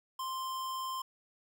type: tone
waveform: square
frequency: 1046.5 Hz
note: C6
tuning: in tune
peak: -36 dBFS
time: 0.19-1.02 s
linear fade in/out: 5 ms
effects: none